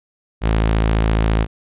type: tone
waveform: sawtooth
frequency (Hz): 54.6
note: A1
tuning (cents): -13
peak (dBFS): -10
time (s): 0.41-1.47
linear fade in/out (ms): 50
effects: resampled to 8000 Hz